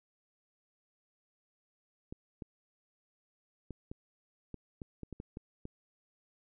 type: clicks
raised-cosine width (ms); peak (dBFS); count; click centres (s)
3; -29; 11; 2.125 / 2.422 / 3.707 / 3.915 / 4.543 / 4.818 / 5.033 / 5.127 / 5.201 / 5.371 / 5.654
effects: none